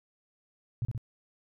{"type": "tone with echo", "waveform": "sine", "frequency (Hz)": 118.1, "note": "A#2", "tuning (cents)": 23, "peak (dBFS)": -27, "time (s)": [0.82, 0.85], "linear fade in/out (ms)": 0, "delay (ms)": 64, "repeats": 2, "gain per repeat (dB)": -2, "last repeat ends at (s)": 0.978, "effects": []}